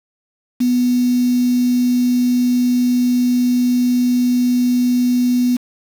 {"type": "tone with quantisation", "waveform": "sine", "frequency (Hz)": 246.9, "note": "B3", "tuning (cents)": 0, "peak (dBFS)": -12, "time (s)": [0.6, 5.57], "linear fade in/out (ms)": 10, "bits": 5, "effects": []}